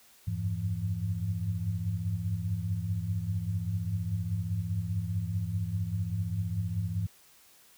sine tone cluster, 87.9 / 98.5 / 103.4 / 169.1 Hz, F2 / G2 / G#2 / E3, +12 / +9 / -7 / +44 cents, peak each -37 / -38 / -31 / -36 dBFS, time 0.27-7.07 s, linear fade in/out 10 ms, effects white hiss -59 dBFS RMS until 7.77 s

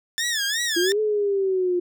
15% pulse tone with vibrato, 1760 Hz, A6, in tune, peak -16 dBFS, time 0.18-0.92 s, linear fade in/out 0 ms, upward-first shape sine, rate 2.8 Hz, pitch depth 160 cents each way
sine exponential two-way sweep, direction up then down, 334.1 to 433.1 to 351.6 Hz, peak -19 dBFS, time 0.76-1.8 s, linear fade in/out 10 ms, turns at 1 s
effects none

